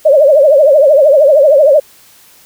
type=tone with vibrato; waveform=sine; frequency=580 Hz; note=D5; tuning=22 cents flat; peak=-3 dBFS; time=0.05-1.8 s; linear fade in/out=10 ms; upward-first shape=triangle; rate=13 Hz; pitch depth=180 cents each way; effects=white hiss -43 dBFS RMS until 2.45 s